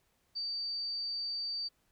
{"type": "tone", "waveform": "sine", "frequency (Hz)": 4621, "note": "D8", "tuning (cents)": -29, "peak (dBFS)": -34, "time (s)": [0.35, 1.69], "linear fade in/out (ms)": 20, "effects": ["pink hiss -74 dBFS RMS until 1.91 s"]}